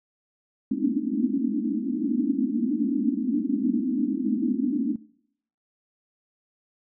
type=band-pass noise; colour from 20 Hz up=white; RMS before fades=-25 dBFS; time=0.71-4.96 s; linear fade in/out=2 ms; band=210 to 310 Hz; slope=96 dB/octave; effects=noise-tail reverb RT60 0.7 s tail -22 dB re dry